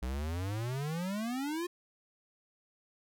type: exponential sweep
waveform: square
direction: up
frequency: 60 to 360 Hz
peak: -34 dBFS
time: 0.02-1.67 s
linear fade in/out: 10 ms
effects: none